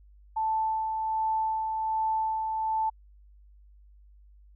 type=tone with tremolo; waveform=sine; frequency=880 Hz; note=A5; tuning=in tune; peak=-24 dBFS; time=0.36-2.9 s; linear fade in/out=10 ms; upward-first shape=sine; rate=1.3 Hz; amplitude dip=35%; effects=added 50 Hz sine -52 dBFS peak until 4.55 s